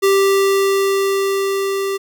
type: tone with level ramp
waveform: square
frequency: 392 Hz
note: G4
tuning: in tune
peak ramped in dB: -11 to -19 dBFS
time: 0.02-1.98 s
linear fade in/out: 20 ms
effects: none